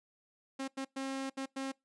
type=tone bursts at uneven times; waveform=sawtooth; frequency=268.8 Hz; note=C4; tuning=47 cents sharp; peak=-32 dBFS; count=5; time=0.59-0.68 / 0.77-0.85 / 0.96-1.3 / 1.37-1.46 / 1.56-1.72 s; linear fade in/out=10 ms; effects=noise-tail reverb RT60 0.2 s tail -24 dB re dry + resampled to 22050 Hz